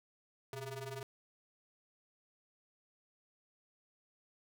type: ring-modulated tone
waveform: sawtooth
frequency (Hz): 267.9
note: C4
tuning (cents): +41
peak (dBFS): -35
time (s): 0.53-1.03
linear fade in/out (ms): 2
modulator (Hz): 144
effects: none